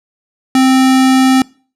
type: tone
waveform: square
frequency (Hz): 261.6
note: C4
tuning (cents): 0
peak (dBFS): -7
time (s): 0.55-1.42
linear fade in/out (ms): 2
effects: noise-tail reverb RT60 0.4 s tail -24 dB re dry + low-pass 11000 Hz 12 dB/octave